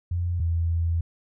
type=tone pair in turn; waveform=sine; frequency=87.31 / 83.72 Hz; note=F2 / E2; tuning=0 / +27 cents; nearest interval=minor second; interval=73 cents; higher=first; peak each=-23 / -21 dBFS; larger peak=second; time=0.11-0.4 / 0.4-1.01 s; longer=second; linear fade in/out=5 ms; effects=none